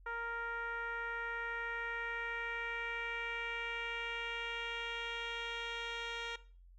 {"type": "tone with low-pass filter sweep", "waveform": "10% pulse", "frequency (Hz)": 466.2, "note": "A#4", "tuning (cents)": 0, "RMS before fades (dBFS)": -41, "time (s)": [0.06, 6.36], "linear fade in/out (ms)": 5, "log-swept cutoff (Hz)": [1400, 4000], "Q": 2.4, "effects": ["noise-tail reverb RT60 0.4 s tail -17 dB re dry", "added 44 Hz sine -56 dBFS peak until 6.78 s"]}